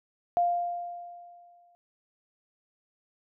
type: tone with exponential decay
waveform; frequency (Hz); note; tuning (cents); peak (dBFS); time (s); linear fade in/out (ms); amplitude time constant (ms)
sine; 699; F5; +1; -20; 0.37-1.75; 0; 300
effects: none